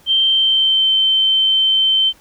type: tone with pitch glide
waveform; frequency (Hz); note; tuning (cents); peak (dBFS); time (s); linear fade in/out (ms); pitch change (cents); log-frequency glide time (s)
sine; 3136 to 3098; G7 to G7; 0 to -21; -11; 0.06-2.13; 50; -21; 0.23-0.89
effects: pink hiss -50 dBFS RMS until 2.2 s